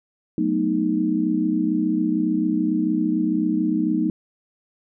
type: chord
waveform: sine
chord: B dominant seventh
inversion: second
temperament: equal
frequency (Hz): 185 / 220 / 246.9 / 311.1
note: F#3 / A3 / B3 / D#4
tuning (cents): 0 / 0 / 0 / 0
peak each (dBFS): -26 / -25 / -26 / -21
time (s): 0.38-4.1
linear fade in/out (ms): 2
effects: none